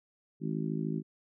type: harmonic tone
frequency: 53.4 Hz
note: G#1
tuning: 49 cents sharp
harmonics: 3 / 4 / 5 / 6 / 7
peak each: -34 / -36 / -38 / -40 / -41 dBFS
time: 0.4-1.03 s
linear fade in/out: 50 ms
effects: none